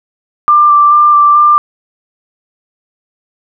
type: tone with vibrato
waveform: sine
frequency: 1183 Hz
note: D6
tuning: 12 cents sharp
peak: -3 dBFS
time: 0.48-1.58 s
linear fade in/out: 0 ms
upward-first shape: square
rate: 2.3 Hz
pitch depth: 12 cents each way
effects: none